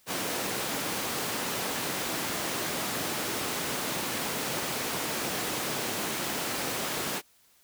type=high-pass noise; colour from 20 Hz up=pink; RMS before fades=-32 dBFS; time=0.06-7.22 s; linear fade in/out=50 ms; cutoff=200 Hz; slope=12 dB/octave; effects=white hiss -63 dBFS RMS until 7.63 s